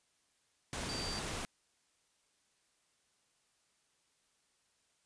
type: tone in noise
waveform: sine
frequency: 4660 Hz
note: D8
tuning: 14 cents flat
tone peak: -41 dBFS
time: 0.89-1.19 s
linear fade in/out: 0 ms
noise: pink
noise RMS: -40 dBFS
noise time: 0.73-1.45 s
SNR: -4 dB
effects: white hiss -75 dBFS RMS until 5.05 s + resampled to 22050 Hz